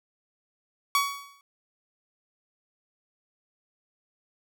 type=tone with exponential decay; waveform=sawtooth; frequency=1126 Hz; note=C#6; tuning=27 cents sharp; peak=-15 dBFS; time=0.95-1.41 s; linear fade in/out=1 ms; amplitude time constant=98 ms; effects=none